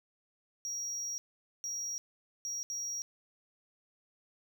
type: tone bursts at uneven times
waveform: triangle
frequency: 5680 Hz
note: F8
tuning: 28 cents sharp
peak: -34 dBFS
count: 4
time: 0.65-1.18 / 1.64-1.98 / 2.45-2.63 / 2.7-3.02 s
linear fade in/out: 0 ms
effects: none